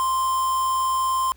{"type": "tone with quantisation", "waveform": "triangle", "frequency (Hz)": 1046.5, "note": "C6", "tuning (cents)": 0, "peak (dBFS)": -18, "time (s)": [0, 1.32], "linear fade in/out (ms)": 0, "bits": 5, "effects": ["added 60 Hz sine -47 dBFS peak until 1.36 s", "pink hiss -58 dBFS RMS until 1.36 s"]}